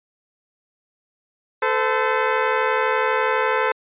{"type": "tone pair together", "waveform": "15% pulse", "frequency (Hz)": [440.3, 512.4], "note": ["A4", "C5"], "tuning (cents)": [1, -36], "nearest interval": "minor third", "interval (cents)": 263, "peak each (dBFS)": -14, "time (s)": [1.62, 3.72], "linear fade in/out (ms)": 5, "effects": ["resampled to 8000 Hz"]}